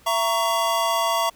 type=chord; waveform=square; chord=A# diminished; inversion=second; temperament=just; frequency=671.3 / 932.3 / 1118.8 Hz; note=E5 / A#5 / C#6; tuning=+31 / 0 / +16 cents; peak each=-25 dBFS; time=0.06-1.3 s; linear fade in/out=10 ms; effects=pink hiss -54 dBFS RMS until 1.35 s